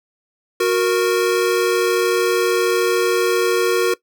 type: tone pair together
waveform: square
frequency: 366.8 / 466.9 Hz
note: F#4 / A#4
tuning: -15 / +3 cents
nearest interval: major third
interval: 418 cents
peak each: -18 dBFS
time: 0.6-3.94 s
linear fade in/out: 5 ms
effects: noise-tail reverb RT60 0.1 s tail -19 dB re dry